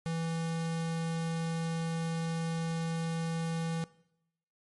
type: tone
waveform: square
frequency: 164.6 Hz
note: E3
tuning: 2 cents flat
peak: -32 dBFS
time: 0.06-3.84 s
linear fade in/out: 0 ms
effects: noise-tail reverb RT60 0.8 s tail -20 dB re dry + MP3 48 kbps